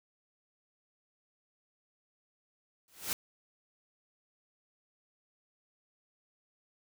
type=noise with exponential growth; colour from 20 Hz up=white; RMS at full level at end=-30 dBFS; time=2.88-3.13 s; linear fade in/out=1 ms; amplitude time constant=54 ms; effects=none